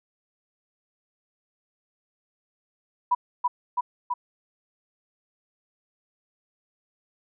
sine tone with echo, 982 Hz, B5, 10 cents flat, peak -17 dBFS, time 3.11-3.15 s, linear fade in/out 10 ms, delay 330 ms, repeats 3, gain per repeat -2 dB, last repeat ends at 4.14 s, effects none

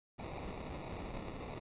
pink noise with sample-and-hold, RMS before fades -44 dBFS, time 0.18-1.6 s, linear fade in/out 20 ms, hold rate 1575 Hz, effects resampled to 8000 Hz

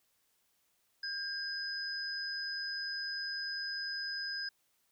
sine tone pair together, 1602 / 5025 Hz, G6 / D#8, +37 / +16 cents, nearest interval octave + minor sixth, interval 1979 cents, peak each -39 / -38 dBFS, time 1.03-4.49 s, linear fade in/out 5 ms, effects white hiss -75 dBFS RMS until 4.91 s

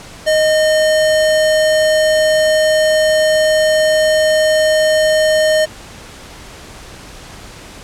sine tone with sample-and-hold, 622.3 Hz, D#5, in tune, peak -9 dBFS, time 0.26-5.66 s, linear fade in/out 20 ms, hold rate 2450 Hz, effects pink hiss -35 dBFS RMS until 7.83 s + low-pass 9000 Hz 12 dB/octave

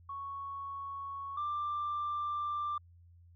sine tone pair in turn, 1108.7 / 1183.1 Hz, C#6 / D6, 0 / +12 cents, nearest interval minor second, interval 112 cents, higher second, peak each -38 / -31 dBFS, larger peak second, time 0.09-1.37 / 1.37-2.78 s, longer second, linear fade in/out 5 ms, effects tanh soft clip ceiling -30 dBFS + added 86 Hz sine -56 dBFS peak until 3.35 s

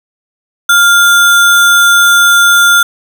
sine tone with sample-and-hold, 1402 Hz, F6, 6 cents sharp, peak -3 dBFS, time 0.69-2.83 s, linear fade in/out 5 ms, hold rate 4900 Hz, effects none

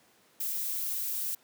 violet noise, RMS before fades -33 dBFS, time 0.4-1.35 s, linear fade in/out 5 ms, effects pink hiss -63 dBFS RMS until 1.43 s + high-pass 200 Hz 12 dB/octave

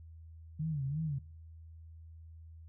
sine tone with vibrato, 146.83 Hz, D3, in tune, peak -32 dBFS, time 0.59-1.19 s, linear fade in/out 10 ms, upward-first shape sine, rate 2.9 Hz, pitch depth 160 cents each way, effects noise-tail reverb RT60 0.5 s tail -20 dB re dry + added 81 Hz sine -49 dBFS peak until 2.68 s

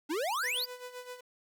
square exponential sweep, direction up, 279 to 5080 Hz, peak -31 dBFS, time 0.09-0.66 s, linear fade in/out 20 ms
sawtooth tone with tremolo, 497.1 Hz, B4, 11 cents sharp, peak -36 dBFS, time 0.43-1.21 s, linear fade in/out 10 ms, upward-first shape sine, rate 7.7 Hz, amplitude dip 70%
effects 10-bit

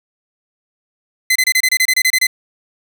sawtooth tone bursts, 2043 Hz, C7, 42 cents flat, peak -7 dBFS, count 12, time 1.3-2.269 s, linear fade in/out 5 ms, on 56 ms, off 27 ms, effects none

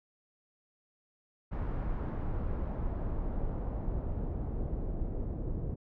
brown noise with low-pass filter sweep, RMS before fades -34 dBFS, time 1.51-5.76 s, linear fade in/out 20 ms, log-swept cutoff 1400 to 470 Hz, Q 1, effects none

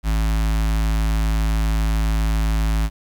square tone with notch filter, 53.7 Hz, A1, 41 cents flat, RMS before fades -19 dBFS, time 0.03-2.9 s, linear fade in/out 50 ms, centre 450 Hz, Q 1.1, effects 9-bit

